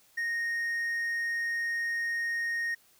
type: tone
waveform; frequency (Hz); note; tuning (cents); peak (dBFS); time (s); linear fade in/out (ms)
triangle; 1859; A#6; -5; -27; 0.17-2.75; 10
effects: white hiss -63 dBFS RMS until 2.99 s